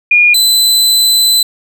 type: tone pair in turn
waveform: sine / sawtooth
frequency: 2432 / 4023 Hz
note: D#7 / B7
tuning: -40 / +31 cents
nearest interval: major sixth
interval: 871 cents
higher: second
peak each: -4 dBFS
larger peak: neither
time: 0.11-0.34 / 0.34-1.43 s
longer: second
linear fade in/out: 5 ms
effects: none

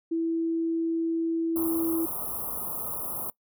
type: tone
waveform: sine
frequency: 329.6 Hz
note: E4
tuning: in tune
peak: -24 dBFS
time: 0.11-2.06 s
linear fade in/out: 10 ms
type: band-stop noise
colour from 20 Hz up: white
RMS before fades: -33 dBFS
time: 1.56-3.3 s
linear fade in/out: 0 ms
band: 1300 to 10000 Hz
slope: 96 dB/octave
effects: noise-tail reverb RT60 0.1 s tail -21 dB re dry

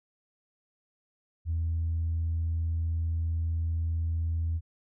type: tone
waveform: sine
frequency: 82.3 Hz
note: E2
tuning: 2 cents flat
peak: -25 dBFS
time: 1.45-4.61 s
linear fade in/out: 50 ms
effects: tanh soft clip ceiling -23 dBFS

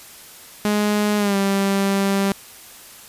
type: tone with pitch glide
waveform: sawtooth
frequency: 208.6 to 196.89 Hz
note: G#3 to G3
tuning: +8 to +8 cents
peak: -13 dBFS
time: 0.65-2.32 s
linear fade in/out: 0 ms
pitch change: -100 cents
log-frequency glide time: 1.17-1.36 s
effects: white hiss -42 dBFS RMS until 3.08 s + resampled to 32000 Hz

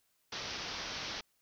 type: low-pass noise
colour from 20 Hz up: white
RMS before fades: -41 dBFS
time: 0.32-1.21 s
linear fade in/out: 5 ms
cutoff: 5900 Hz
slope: 96 dB/octave
effects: white hiss -75 dBFS RMS until 1.41 s

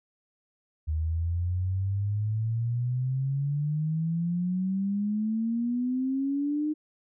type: exponential sweep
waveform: sine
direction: up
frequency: 76.8 to 307.6 Hz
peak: -25 dBFS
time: 0.87-6.74 s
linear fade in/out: 20 ms
effects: none

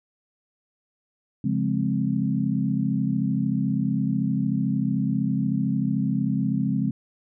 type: chord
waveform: sine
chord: Db major seventh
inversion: none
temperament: equal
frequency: 138.59 / 174.61 / 207.7 / 261.6 Hz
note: Db3 / F3 / Ab3 / C4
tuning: 0 / 0 / 0 / 0 cents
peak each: -27 / -28 / -25 / -27 dBFS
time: 1.44-6.91 s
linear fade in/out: 5 ms
effects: none

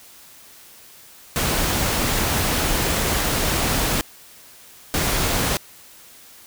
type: noise bursts at uneven times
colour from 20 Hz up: pink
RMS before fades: -21 dBFS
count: 2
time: 1.36-4.01 / 4.94-5.57 s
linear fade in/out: 0 ms
effects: white hiss -46 dBFS RMS until 6.46 s

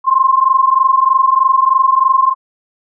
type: tone pair together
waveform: sine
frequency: 1046.5 / 1069.7 Hz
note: C6 / C6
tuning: 0 / +38 cents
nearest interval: unison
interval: 38 cents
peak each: -11 dBFS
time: 0.04-2.35 s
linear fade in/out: 50 ms
effects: none

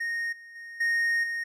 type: tone with level steps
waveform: triangle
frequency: 1856 Hz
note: A#6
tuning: 8 cents flat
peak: -26 / -43 / -38 / -21 / -27 dBFS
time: 0-1.44 s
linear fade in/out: 10 ms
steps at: 0.32 / 0.55 / 0.8 / 1.23 s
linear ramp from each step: 10 ms
effects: resampled to 32000 Hz

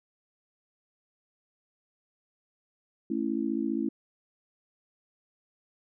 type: chord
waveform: sine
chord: A major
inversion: none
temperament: just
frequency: 220 / 275 / 330 Hz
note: A3 / C#4 / E4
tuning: 0 / -14 / +2 cents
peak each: -32 / -31 / -31 dBFS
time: 3.1-3.89 s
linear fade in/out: 5 ms
effects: none

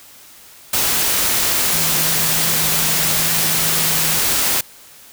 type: tone in noise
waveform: sine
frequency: 161.1 Hz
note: E3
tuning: 39 cents flat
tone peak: -28 dBFS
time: 1.73-4.19 s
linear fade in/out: 5 ms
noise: white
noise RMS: -17 dBFS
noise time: 0.73-4.61 s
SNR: -14 dB
effects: white hiss -43 dBFS RMS until 5.12 s

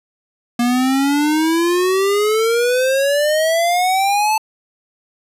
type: exponential sweep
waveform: square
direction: up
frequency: 237.1 to 882 Hz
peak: -14 dBFS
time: 0.59-4.38 s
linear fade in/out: 5 ms
effects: resampled to 32000 Hz

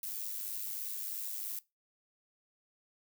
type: noise with amplitude modulation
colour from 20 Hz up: violet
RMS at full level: -37 dBFS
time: 0.03-1.59 s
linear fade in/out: 2 ms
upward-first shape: sine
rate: 103 Hz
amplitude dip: 55%
effects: noise-tail reverb RT60 0.2 s tail -19 dB re dry

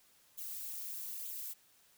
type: noise with flanger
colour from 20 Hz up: violet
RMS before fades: -43 dBFS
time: 0.37-1.54 s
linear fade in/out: 20 ms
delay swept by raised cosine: 0.27 to 5.47 ms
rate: 1.1 Hz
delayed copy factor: +0.8
effects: white hiss -67 dBFS RMS until 1.97 s

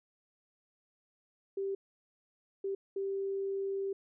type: tone bursts at uneven times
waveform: sine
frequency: 391.5 Hz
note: G4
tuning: 2 cents flat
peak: -32 dBFS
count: 3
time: 1.57-1.75 / 2.64-2.75 / 2.96-3.93 s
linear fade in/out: 5 ms
effects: none

